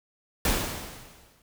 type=noise with exponential decay; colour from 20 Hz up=pink; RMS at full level=-23 dBFS; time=0.45-1.42 s; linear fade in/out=2 ms; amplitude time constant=210 ms; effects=none